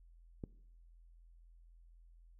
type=click; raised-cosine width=3 ms; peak=-29 dBFS; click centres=0.438 s; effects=noise-tail reverb RT60 0.7 s tail -21 dB re dry + added 42 Hz sine -58 dBFS peak until 2.39 s